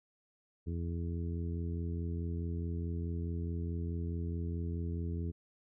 harmonic tone, 84.7 Hz, E2, 48 cents sharp, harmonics 1 / 2 / 3 / 4 / 5, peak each -35 / -41 / -45 / -47 / -49 dBFS, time 0.66-5.32 s, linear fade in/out 20 ms, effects none

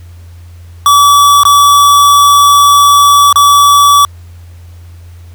square tone with dropouts, 1148 Hz, D6, 40 cents flat, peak -3 dBFS, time 0.86-4.05 s, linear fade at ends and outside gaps 1 ms, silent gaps 1.434-1.452 / 3.327-3.358 s, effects added 86 Hz sine -29 dBFS peak until 5.34 s + pink hiss -46 dBFS RMS until 5.34 s

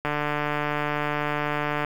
click train, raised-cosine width 0.5 ms, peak -11 dBFS, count 267, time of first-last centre 0.05-1.847 s, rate 148 Hz, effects 7-bit

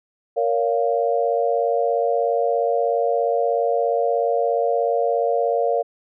sine chord, Bb minor, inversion none, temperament equal with one note detuned, 466.2 / 563.1 / 698.5 Hz, Bb4 / Db5 / F5, 0 / +27 / 0 cents, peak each -21 / -22 / -22 dBFS, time 0.36-5.83 s, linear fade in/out 20 ms, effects none

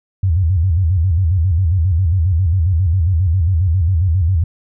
sine tone with vibrato, 87.31 Hz, F2, in tune, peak -11 dBFS, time 0.23-4.44 s, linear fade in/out 5 ms, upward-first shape square, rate 7.4 Hz, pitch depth 150 cents each way, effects none

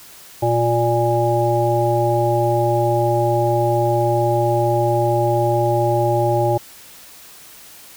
harmonic tone, 117.8 Hz, A#2, 19 cents sharp, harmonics 1 / 3 / 5 / 7, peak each -20 / -20 / -20 / -20 dBFS, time 0.42-6.58 s, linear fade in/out 10 ms, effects white hiss -42 dBFS RMS until 7.96 s

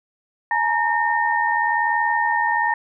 sine tone cluster, 853 / 934 / 1829 Hz, G#5 / A#5 / A#6, +46 / +3 / -33 cents, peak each -23 / -21 / -21 dBFS, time 0.51-2.74 s, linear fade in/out 2 ms, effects none

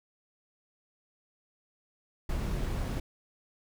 brown noise, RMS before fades -32 dBFS, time 2.29-3 s, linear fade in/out 5 ms, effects none

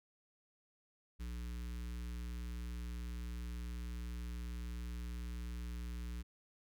square tone with notch filter, 59.3 Hz, A#1, 30 cents sharp, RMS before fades -43 dBFS, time 1.19-6.23 s, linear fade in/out 20 ms, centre 660 Hz, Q 0.54, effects none

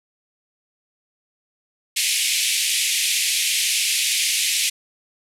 pink band-pass noise, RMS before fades -21 dBFS, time 1.96-4.7 s, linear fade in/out 10 ms, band 2200 to 12000 Hz, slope 48 dB/octave, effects none

